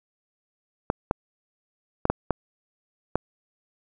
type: clicks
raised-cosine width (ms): 1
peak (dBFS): -7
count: 6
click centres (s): 0.901 / 1.111 / 2.054 / 2.1 / 2.307 / 3.156
effects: none